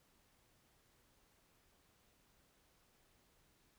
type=silence; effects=pink hiss -73 dBFS RMS until 3.78 s